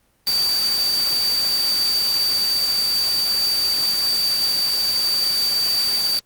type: tone in noise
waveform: sine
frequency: 4624 Hz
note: D8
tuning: 28 cents flat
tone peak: -17 dBFS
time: 0.27-6.19 s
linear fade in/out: 0 ms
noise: white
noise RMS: -27 dBFS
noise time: 0.27-6.19 s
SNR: +7 dB
effects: pink hiss -62 dBFS RMS until 6.25 s + Opus 24 kbps